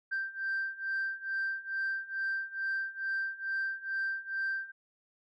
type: beating tone pair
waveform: sine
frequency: 1568 / 1570.3 Hz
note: G6 / G6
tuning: 0 / +3 cents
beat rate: 2.3 Hz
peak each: -35 / -33 dBFS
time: 0.11-4.72 s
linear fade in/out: 20 ms
effects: tanh soft clip ceiling -27 dBFS